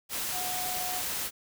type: tone in noise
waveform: sine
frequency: 730 Hz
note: F#5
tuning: 24 cents flat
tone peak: -36 dBFS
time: 0.31-1.03 s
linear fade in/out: 50 ms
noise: white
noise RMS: -33 dBFS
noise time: 0.09-1.31 s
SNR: -6 dB
effects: none

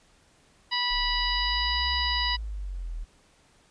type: harmonic tone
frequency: 980 Hz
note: B5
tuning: 14 cents flat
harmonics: 1 / 2 / 3 / 4 / 5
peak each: -31 / -31 / -31 / -31 / -31 dBFS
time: 0.71-2.37 s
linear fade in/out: 20 ms
type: linear two-way sweep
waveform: sine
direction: up then down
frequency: 32.7 to 66 to 38.08 Hz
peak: -31 dBFS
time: 0.9-3.05 s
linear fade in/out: 20 ms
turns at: 1.91 s
effects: pink hiss -61 dBFS RMS until 3.7 s + resampled to 22050 Hz

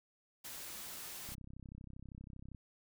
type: noise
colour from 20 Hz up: white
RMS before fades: -47 dBFS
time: 0.44-1.35 s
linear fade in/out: 10 ms
type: click train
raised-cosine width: 5 ms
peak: -38 dBFS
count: 42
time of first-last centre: 1.29-2.548 s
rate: 32.6 Hz
effects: none

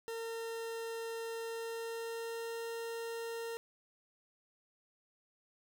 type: tone with pitch glide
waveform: 40% pulse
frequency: 456.5 to 460.5 Hz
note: A#4 to A#4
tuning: -36 to -21 cents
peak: -38 dBFS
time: 0.08-3.57 s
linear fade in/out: 0 ms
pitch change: +15 cents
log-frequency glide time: 1.41-2.67 s
effects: none

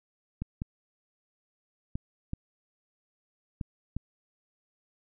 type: clicks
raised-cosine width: 5 ms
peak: -20 dBFS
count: 6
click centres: 0.42 / 0.619 / 1.955 / 2.334 / 3.612 / 3.966 s
effects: none

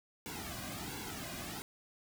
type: noise with flanger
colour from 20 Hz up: pink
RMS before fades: -43 dBFS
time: 0.26-1.62 s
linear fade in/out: 0 ms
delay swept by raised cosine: 1.6 to 2.26 ms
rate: 1.4 Hz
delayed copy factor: -0.95
effects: none

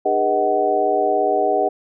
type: tone cluster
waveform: sine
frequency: 303.3 / 406.5 / 483.5 / 630 / 748 Hz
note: D#4 / G#4 / B4 / D#5 / F#5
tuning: -44 / -37 / -37 / +21 / +19 cents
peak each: -28 / -21 / -24 / -21 / -19 dBFS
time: 0.05-1.69 s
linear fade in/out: 10 ms
effects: none

